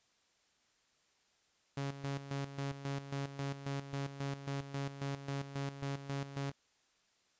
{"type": "tone with tremolo", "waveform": "sawtooth", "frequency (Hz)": 139, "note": "C#3", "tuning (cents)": 5, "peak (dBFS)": -32, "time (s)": [1.77, 6.52], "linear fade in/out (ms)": 5, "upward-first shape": "square", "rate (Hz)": 3.7, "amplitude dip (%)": 70, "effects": ["white hiss -73 dBFS RMS until 7.39 s", "resampled to 16000 Hz"]}